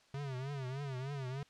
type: tone with vibrato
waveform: square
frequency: 134.9 Hz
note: C#3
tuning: 47 cents flat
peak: -39 dBFS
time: 0.14-1.43 s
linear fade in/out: 2 ms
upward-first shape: triangle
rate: 3.3 Hz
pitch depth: 140 cents each way
effects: white hiss -66 dBFS RMS until 1.49 s + low-pass 5000 Hz 12 dB/octave